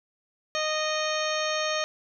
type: harmonic tone with a mistuned harmonic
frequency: 618 Hz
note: D#5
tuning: 12 cents flat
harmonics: 1 / 2 / 3 / 4 / 5 / 6 / 7 / 9 / 10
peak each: -29 / -32 / -34 / -35 / -36 / -37 / -37 / -39 / -39 dBFS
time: 0.55-1.84 s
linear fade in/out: 0 ms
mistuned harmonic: 10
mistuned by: +51 cents
effects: none